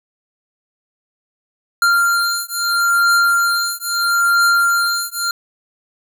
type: beating tone pair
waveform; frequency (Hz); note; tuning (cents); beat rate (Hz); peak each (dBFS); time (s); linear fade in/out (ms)
square; 1390 / 1390.76; F6 / F6; -9 / -8; 0.76; -17; 1.82-5.31; 2
effects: none